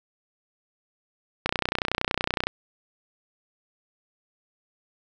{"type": "click train", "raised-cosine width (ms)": 0.3, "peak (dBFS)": -7, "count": 32, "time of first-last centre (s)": [1.46, 2.47], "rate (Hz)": 30.7, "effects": []}